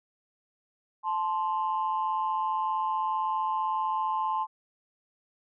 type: tone pair together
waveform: sine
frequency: 871.6 / 1047 Hz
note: A5 / C6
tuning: -17 / +1 cents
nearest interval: minor third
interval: 318 cents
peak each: -28 dBFS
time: 1.03-4.47 s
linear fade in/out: 50 ms
effects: tanh soft clip ceiling -19 dBFS